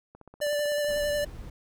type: click train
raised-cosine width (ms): 1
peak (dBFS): -34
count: 15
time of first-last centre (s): 0.15-1.036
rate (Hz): 15.8
type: tone with vibrato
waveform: square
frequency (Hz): 587.3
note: D5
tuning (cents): 0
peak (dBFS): -26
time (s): 0.41-1.25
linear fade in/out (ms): 10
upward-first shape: sine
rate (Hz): 11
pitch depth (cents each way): 17
type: noise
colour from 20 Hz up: brown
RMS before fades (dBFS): -41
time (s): 0.88-1.5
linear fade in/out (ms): 5
effects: none